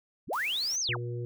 sine linear two-way sweep, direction up then down, 35.97 to 6480 to 95.1 Hz, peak -28 dBFS, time 0.27-0.98 s, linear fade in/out 50 ms, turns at 0.8 s
white noise, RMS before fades -47 dBFS, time 0.33-0.76 s, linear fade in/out 0 ms
harmonic tone, 120 Hz, B2, 49 cents flat, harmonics 1 / 3 / 4, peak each -33 / -39 / -43 dBFS, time 0.89-1.25 s, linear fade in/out 0 ms
effects none

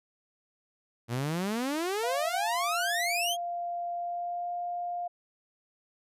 sawtooth exponential sweep, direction up, 112.7 to 3322 Hz, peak -25 dBFS, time 1.08-3.37 s, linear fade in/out 50 ms
sine tone with pitch glide, 696 to 703.3 Hz, F5 to F5, -6 to +12 cents, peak -31 dBFS, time 2.03-5.08 s, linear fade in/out 10 ms, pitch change +18 cents, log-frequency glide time 3.94-4.52 s
effects resampled to 32000 Hz

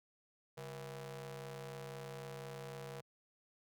sawtooth ring-modulated tone, 170 Hz, F3, 46 cents flat, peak -38 dBFS, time 0.57-3.01 s, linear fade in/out 10 ms, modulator 308 Hz, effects high-pass 80 Hz 12 dB/octave

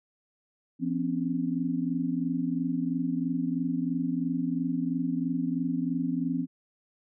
sine tone cluster, 171 / 254.5 / 277.5 Hz, F3 / C4 / C#4, -36 / -48 / +2 cents, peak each -32 / -29 / -31 dBFS, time 0.79-6.47 s, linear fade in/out 50 ms, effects none

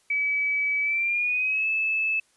sine tone with pitch glide, 2288 to 2613 Hz, D7 to E7, -46 to -16 cents, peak -22 dBFS, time 0.1-2.2 s, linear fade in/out 5 ms, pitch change +230 cents, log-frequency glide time 0.82-1.68 s, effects white hiss -64 dBFS RMS until 2.36 s + resampled to 24000 Hz

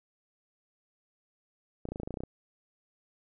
clicks, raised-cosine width 2 ms, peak -23 dBFS, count 12, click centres 1.854 / 1.888 / 1.92 / 1.959 / 2 / 2.033 / 2.075 / 2.107 / 2.141 / 2.172 / 2.205 / 2.236 s, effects none

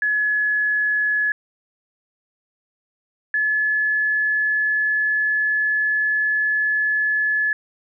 sine tone pair in turn, 1700 / 1714.8 Hz, G#6 / A6, +40 / -45 cents, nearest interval unison, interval 15 cents, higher second, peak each -17 dBFS, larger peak neither, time 0.02-1.32 / 3.34-7.53 s, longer second, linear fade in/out 2 ms, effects none

